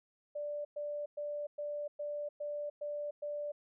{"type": "tone bursts", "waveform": "sine", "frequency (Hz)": 587.3, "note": "D5", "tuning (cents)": 0, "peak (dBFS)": -36, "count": 8, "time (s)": [0.35, 3.52], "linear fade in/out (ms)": 10, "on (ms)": 300, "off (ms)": 110, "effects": []}